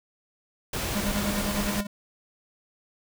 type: noise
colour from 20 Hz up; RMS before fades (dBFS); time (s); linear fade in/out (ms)
pink; -30; 0.73-1.81; 5
type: tone with tremolo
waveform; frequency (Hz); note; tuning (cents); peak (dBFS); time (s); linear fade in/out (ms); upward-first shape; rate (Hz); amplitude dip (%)
square; 203.7; G#3; -33; -25; 0.95-1.87; 5; triangle; 9.8; 85
effects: none